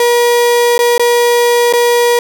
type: tone with dropouts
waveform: 35% pulse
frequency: 479 Hz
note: A#4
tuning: 47 cents sharp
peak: -6 dBFS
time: 0-2.19 s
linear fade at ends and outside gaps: 2 ms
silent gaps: 0.78-0.79 / 0.98-0.995 / 1.727-1.735 s
effects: none